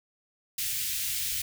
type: band-stop noise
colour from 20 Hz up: white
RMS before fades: -31 dBFS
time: 0.58-1.42 s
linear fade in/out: 5 ms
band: 130 to 2100 Hz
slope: 24 dB/octave
effects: none